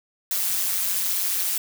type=noise with amplitude modulation; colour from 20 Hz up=blue; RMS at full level=-21 dBFS; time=0.31-1.58 s; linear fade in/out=2 ms; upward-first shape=sine; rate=186 Hz; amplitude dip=75%; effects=none